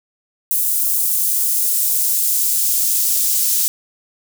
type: noise with high-pass filter sweep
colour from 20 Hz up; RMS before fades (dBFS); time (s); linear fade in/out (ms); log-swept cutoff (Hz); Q
white; -17; 0.51-3.68; 0; 10000 to 6000; 0.83
effects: none